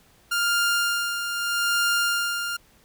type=tone with tremolo; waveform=sawtooth; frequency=1402 Hz; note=F6; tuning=6 cents sharp; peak=-16 dBFS; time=0.31-2.57 s; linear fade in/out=10 ms; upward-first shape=sine; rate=0.8 Hz; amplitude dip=55%; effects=pink hiss -58 dBFS RMS until 2.84 s